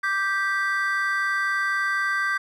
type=chord; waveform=triangle; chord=G major; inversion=second; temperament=just; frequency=1176 / 1568 / 1960 Hz; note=D6 / G6 / B6; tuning=+2 / 0 / -14 cents; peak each=-26 / -22 / -27 dBFS; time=0.03-2.38 s; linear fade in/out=10 ms; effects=none